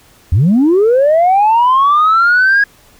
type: linear sweep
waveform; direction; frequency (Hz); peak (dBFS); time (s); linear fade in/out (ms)
sine; up; 73.8 to 1661.2; -5; 0.32-2.64; 5
effects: tanh soft clip ceiling -4 dBFS + pink hiss -46 dBFS RMS until 2.99 s